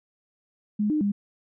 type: tone with pitch steps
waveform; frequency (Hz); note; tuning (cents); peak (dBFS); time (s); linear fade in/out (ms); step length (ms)
sine; 209.3 / 304.2 / 202.7; G#3 / D#4 / G#3; +14 / -39 / -42; -21; 0.79-1.12; 10; 110
effects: none